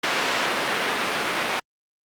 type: band-pass noise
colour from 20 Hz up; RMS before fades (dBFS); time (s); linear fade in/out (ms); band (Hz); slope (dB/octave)
white; -24; 0.03-1.6; 10; 240 to 2500; 12
effects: Opus 48 kbps